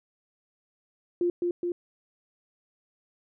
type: tone with echo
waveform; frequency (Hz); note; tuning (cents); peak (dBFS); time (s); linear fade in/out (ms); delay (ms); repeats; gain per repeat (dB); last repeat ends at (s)
sine; 350; F4; +4; -22; 1.21-1.3; 2; 210; 2; -2; 1.72
effects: none